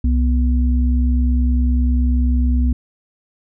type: tone pair together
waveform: sine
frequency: 64.8 / 244.7 Hz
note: C2 / B3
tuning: -16 / -16 cents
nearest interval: octave + major seventh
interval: 2300 cents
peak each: -13 / -21 dBFS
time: 0.04-2.73 s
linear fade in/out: 5 ms
effects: none